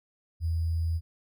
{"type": "tone with sample-and-hold", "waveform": "sine", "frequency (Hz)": 82.41, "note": "E2", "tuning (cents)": 0, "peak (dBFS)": -25, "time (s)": [0.4, 1.01], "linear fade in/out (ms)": 50, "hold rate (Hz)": 4900, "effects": []}